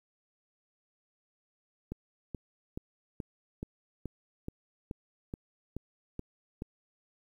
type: click train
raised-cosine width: 3 ms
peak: -24 dBFS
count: 12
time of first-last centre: 1.92-6.621 s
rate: 2.34 Hz
effects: 10-bit